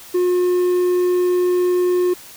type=tone; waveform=triangle; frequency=359.1 Hz; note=F4; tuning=48 cents sharp; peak=-12 dBFS; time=0.14-2.14 s; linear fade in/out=10 ms; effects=white hiss -40 dBFS RMS until 2.36 s